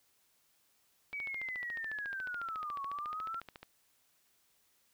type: linear two-way sweep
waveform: sine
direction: down then up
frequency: 2300 to 1095 to 1369 Hz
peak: -37 dBFS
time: 1.13-3.4 s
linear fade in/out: 5 ms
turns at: 2.83 s
type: click train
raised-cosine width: 0.3 ms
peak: -31 dBFS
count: 36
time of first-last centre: 1.13-3.63 s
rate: 14 Hz
effects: white hiss -72 dBFS RMS until 4.93 s